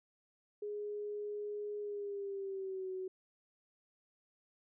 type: tone with pitch glide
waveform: sine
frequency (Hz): 415.3 to 374.3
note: G#4 to F#4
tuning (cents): 0 to +20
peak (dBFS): -38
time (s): 0.62-3.08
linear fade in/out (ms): 5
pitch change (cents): -180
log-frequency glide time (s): 1.8-2.9
effects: none